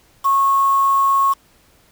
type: tone with quantisation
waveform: sine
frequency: 1096 Hz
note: C#6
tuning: 20 cents flat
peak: -12 dBFS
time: 0.24-1.34 s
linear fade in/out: 20 ms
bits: 5
effects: pink hiss -54 dBFS RMS until 1.91 s